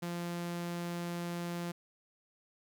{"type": "tone", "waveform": "sawtooth", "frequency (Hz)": 172.9, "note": "F3", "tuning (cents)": -17, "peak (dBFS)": -32, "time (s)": [0.02, 1.72], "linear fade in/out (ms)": 10, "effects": ["12-bit"]}